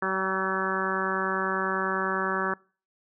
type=harmonic tone with a mistuned harmonic; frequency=190 Hz; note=F#3; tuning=46 cents sharp; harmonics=1 / 2 / 3 / 4 / 5 / 6 / 7 / 8 / 9; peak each=-35 / -32 / -37 / -38 / -34 / -32 / -33 / -33 / -32 dBFS; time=0.02-2.54 s; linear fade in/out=5 ms; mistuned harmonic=4; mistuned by=+20 cents; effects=noise-tail reverb RT60 0.4 s tail -25 dB re dry